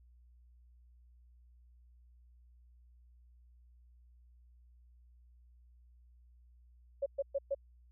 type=tone bursts; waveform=sine; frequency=554.4 Hz; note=C#5; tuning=in tune; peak=-30 dBFS; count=4; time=7.02-7.548 s; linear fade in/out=10 ms; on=42 ms; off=120 ms; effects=added 60 Hz sine -59 dBFS peak until 7.91 s